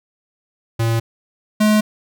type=tone pair in turn; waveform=square; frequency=114.4 / 213 Hz; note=A#2 / G#3; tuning=-32 / +44 cents; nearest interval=major seventh; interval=1076 cents; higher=second; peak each=-16 / -12 dBFS; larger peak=second; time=0.79-1 / 1.6-1.81 s; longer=neither; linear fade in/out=10 ms; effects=none